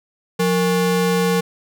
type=ring-modulated tone; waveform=square; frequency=320 Hz; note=D#4; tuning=49 cents sharp; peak=-13 dBFS; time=0.39-1.41 s; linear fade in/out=10 ms; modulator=142 Hz; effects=none